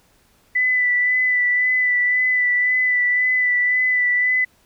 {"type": "tone with vibrato", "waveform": "sine", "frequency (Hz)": 1990, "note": "B6", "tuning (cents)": 13, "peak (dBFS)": -15, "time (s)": [0.55, 4.45], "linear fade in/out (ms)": 10, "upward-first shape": "sine", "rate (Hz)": 1.9, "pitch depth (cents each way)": 20, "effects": ["pink hiss -58 dBFS RMS until 4.65 s"]}